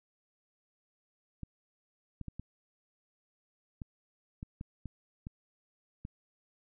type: clicks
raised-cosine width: 5 ms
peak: -28 dBFS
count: 10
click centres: 1.433 / 2.213 / 2.283 / 2.396 / 3.818 / 4.429 / 4.611 / 4.857 / 5.269 / 6.051 s
effects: none